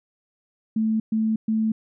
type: tone bursts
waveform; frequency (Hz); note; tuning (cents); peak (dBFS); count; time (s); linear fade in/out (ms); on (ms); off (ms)
sine; 220; A3; 0; -19; 3; 0.76-1.72; 5; 240; 120
effects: none